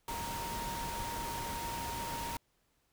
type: tone in noise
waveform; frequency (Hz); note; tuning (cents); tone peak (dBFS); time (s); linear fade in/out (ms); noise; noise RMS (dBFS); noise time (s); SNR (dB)
sine; 932.3; A#5; 0; -39; 0.08-2.37; 2; pink; -41; 0.08-2.37; -1
effects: pink hiss -75 dBFS RMS until 2.92 s